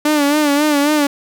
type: tone with vibrato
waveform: sawtooth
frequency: 293.7 Hz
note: D4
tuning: in tune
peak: -8 dBFS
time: 0.05-1.07 s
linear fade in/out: 5 ms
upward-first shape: sine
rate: 3.7 Hz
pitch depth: 68 cents each way
effects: none